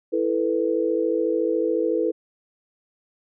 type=chord; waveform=sine; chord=E suspended fourth; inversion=none; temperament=equal; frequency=329.6 / 440 / 493.9 Hz; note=E4 / A4 / B4; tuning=0 / 0 / 0 cents; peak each=-24 dBFS; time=0.12-2.12 s; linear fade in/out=20 ms; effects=none